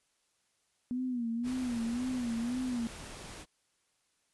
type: tone with vibrato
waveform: sine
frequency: 242.4 Hz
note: B3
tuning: 32 cents flat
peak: -31 dBFS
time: 0.91-2.87 s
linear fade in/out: 0 ms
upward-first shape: sine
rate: 1.9 Hz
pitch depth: 100 cents each way
type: noise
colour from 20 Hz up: pink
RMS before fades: -46 dBFS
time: 1.43-3.46 s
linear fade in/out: 50 ms
effects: white hiss -75 dBFS RMS until 4.33 s + resampled to 24000 Hz